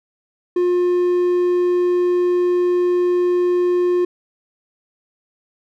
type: tone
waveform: triangle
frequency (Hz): 356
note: F4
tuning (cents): +33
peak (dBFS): -12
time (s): 0.56-4.05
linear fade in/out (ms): 5
effects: none